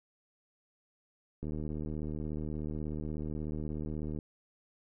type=click train; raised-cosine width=3 ms; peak=-26 dBFS; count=212; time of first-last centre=1.43-4.188 s; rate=76.5 Hz; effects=none